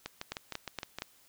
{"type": "two click trains", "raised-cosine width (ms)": 0.2, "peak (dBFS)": [-18, -20], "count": [4, 7], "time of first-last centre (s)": [[0.32, 1.021], [0.06, 0.986]], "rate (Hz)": [4.28, 6.48], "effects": ["white hiss -63 dBFS RMS until 1.28 s"]}